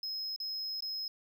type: tone with dropouts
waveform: triangle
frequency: 5130 Hz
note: E8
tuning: 48 cents flat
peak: -34 dBFS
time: 0.03-1.08 s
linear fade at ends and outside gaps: 2 ms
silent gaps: 0.362-0.401 / 0.806-0.823 s
effects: none